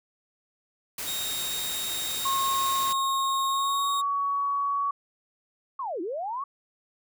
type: noise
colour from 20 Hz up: white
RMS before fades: -34 dBFS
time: 0.98-2.93 s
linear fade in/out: 5 ms
type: tone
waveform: sawtooth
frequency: 3729 Hz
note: A#7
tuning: in tune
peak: -28 dBFS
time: 1.06-4.02 s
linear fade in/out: 20 ms
type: tone with pitch glide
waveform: sine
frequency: 1082 to 1125.3 Hz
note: C#6 to C#6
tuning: -42 to +26 cents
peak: -24 dBFS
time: 2.25-4.91 s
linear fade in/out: 5 ms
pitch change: +68 cents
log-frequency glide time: 3.48-3.89 s
type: linear two-way sweep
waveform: sine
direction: down then up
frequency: 1146 to 311.1 to 1146 Hz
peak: -29 dBFS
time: 5.79-6.44 s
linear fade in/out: 5 ms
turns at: 6.01 s
effects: none